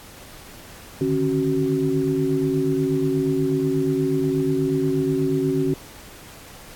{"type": "tone cluster", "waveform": "sine", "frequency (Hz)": [144.8, 153.1, 273.6, 376.3], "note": ["D3", "D#3", "C#4", "F#4"], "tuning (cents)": [-24, -28, -23, 29], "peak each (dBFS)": [-28, -28, -22, -22], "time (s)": [1.01, 5.74], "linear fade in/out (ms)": 2, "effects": ["pink hiss -43 dBFS RMS until 6.75 s", "AAC 64 kbps"]}